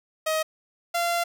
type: tone pair in turn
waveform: sawtooth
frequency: 630 / 688.3 Hz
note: D#5 / F5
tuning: +21 / -25 cents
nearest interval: major second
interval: 154 cents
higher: second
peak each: -19 dBFS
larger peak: neither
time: 0.26-0.43 / 0.94-1.24 s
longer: second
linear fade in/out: 10 ms
effects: none